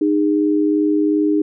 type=tone pair together; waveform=sine; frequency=306.4 / 409 Hz; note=D#4 / G#4; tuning=-27 / -26 cents; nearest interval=perfect fourth; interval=501 cents; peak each=-14 / -20 dBFS; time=0.01-1.42 s; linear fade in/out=5 ms; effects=none